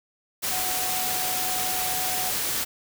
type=tone in noise; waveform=sine; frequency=740 Hz; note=F#5; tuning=in tune; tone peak=-32 dBFS; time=0.51-2.31 s; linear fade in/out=20 ms; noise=white; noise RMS=-27 dBFS; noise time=0.42-2.65 s; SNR=-8 dB; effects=none